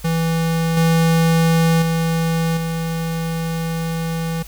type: tone with level steps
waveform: square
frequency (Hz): 164.5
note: E3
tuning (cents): -3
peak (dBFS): -17 / -13 / -17 / -21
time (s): 0.04-4.43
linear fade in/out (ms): 10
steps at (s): 0.77 / 1.82 / 2.57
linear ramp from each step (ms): 2
effects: added 50 Hz sine -36 dBFS peak until 4.47 s + white hiss -42 dBFS RMS until 4.47 s